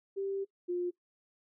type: tone pair in turn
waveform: sine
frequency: 392 / 354.4 Hz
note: G4 / F4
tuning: 0 / +25 cents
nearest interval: major second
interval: 175 cents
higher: first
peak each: -32 / -30 dBFS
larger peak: second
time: 0.16-0.45 / 0.68-0.91 s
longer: first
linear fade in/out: 20 ms
effects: noise-tail reverb RT60 0.1 s tail -20 dB re dry